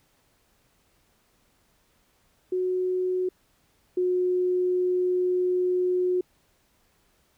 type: tone pair in turn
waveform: sine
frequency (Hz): 367.4 / 363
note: F#4 / F#4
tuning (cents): -12 / -33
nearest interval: unison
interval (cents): 21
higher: first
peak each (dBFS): -23 / -21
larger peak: second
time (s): 2.52-3.29 / 3.97-6.21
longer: second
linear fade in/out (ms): 5
effects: pink hiss -66 dBFS RMS until 7.37 s